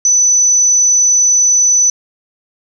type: tone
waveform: sine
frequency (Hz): 5990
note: F#8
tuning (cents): +20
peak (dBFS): -7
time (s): 0.05-1.9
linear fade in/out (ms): 2
effects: none

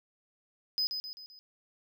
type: tone with echo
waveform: triangle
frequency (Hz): 5020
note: D#8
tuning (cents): +15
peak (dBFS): -26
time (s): 0.78-0.87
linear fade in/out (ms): 0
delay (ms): 130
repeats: 4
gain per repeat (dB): -6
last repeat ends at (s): 1.39
effects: none

